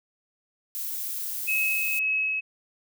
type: noise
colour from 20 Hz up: violet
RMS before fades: -32 dBFS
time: 0.75-1.99 s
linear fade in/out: 0 ms
type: tone with tremolo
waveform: sine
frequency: 2569 Hz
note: E7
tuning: 45 cents flat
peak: -22 dBFS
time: 1.47-2.41 s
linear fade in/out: 20 ms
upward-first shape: sine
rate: 1.9 Hz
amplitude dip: 30%
effects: none